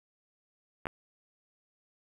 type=clicks; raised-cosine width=0.5 ms; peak=-19 dBFS; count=2; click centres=0.856 / 0.869 s; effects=8-bit